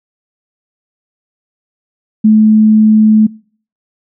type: tone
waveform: sine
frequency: 216.2 Hz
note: A3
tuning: 30 cents flat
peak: -3 dBFS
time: 2.24-3.27 s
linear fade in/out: 10 ms
effects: noise-tail reverb RT60 0.5 s tail -25 dB re dry